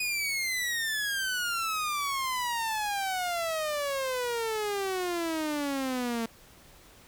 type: exponential sweep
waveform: sawtooth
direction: down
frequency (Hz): 2498 to 225.5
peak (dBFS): -25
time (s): 0-6.26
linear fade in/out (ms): 5
effects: pink hiss -55 dBFS RMS until 7.07 s